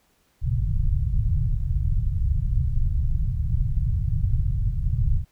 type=low-pass noise; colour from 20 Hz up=pink; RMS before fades=-22 dBFS; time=0.41-5.25 s; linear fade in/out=50 ms; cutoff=140 Hz; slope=48 dB/octave; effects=pink hiss -65 dBFS RMS until 5.31 s